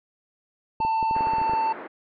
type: tone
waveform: triangle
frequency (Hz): 891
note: A5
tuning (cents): +22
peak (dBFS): -19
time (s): 0.8-1.73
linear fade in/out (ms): 10
type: clicks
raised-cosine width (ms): 2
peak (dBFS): -21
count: 12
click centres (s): 0.803 / 0.85 / 1.028 / 1.111 / 1.165 / 1.208 / 1.271 / 1.335 / 1.384 / 1.416 / 1.496 / 1.535
type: band-pass noise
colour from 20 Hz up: pink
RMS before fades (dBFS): -38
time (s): 1.14-1.88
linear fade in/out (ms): 20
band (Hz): 280 to 1800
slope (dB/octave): 24
effects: resampled to 11025 Hz